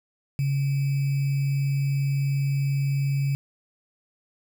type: tone with sample-and-hold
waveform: sine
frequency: 138.59 Hz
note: C#3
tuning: in tune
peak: -21 dBFS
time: 0.39-3.35 s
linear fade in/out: 0 ms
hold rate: 2450 Hz
effects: none